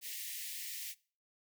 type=high-pass noise; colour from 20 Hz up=white; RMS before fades=-43 dBFS; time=0.01-0.95 s; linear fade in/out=50 ms; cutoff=1800 Hz; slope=96 dB/octave; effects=noise-tail reverb RT60 0.4 s tail -22 dB re dry